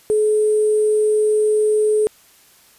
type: tone with sample-and-hold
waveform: sine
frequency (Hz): 426.6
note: G#4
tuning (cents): +46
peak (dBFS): -13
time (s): 0.1-2.07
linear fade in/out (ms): 0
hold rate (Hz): 8820
effects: white hiss -51 dBFS RMS until 2.78 s + resampled to 32000 Hz